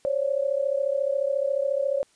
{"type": "tone pair together", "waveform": "sine", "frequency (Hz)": [538, 572.2], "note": ["C5", "D5"], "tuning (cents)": [48, -45], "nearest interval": "minor second", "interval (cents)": 107, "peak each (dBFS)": -25, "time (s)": [0.05, 2.03], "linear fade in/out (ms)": 0, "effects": ["white hiss -62 dBFS RMS until 2.15 s", "resampled to 22050 Hz"]}